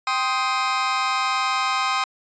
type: chord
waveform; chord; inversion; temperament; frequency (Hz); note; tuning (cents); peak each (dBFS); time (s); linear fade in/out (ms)
sawtooth; C minor; second; just; 784.9 / 1046.5 / 1255.8; G5 / C6 / Eb6; +2 / 0 / +16; -23 / -20 / -20; 0.07-2.04; 2
effects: resampled to 16000 Hz